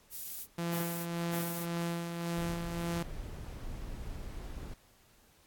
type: noise bursts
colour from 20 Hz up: violet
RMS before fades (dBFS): -40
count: 3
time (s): 0.1-1.67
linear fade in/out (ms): 50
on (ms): 370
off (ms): 230
type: tone with tremolo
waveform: sawtooth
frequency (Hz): 170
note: F3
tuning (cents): -46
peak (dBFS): -28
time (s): 0.58-3.03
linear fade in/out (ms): 5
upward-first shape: sine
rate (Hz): 1.8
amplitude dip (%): 45
type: noise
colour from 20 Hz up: brown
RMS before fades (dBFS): -42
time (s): 2.37-4.74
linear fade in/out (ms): 5
effects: pink hiss -64 dBFS RMS until 5.46 s + AAC 64 kbps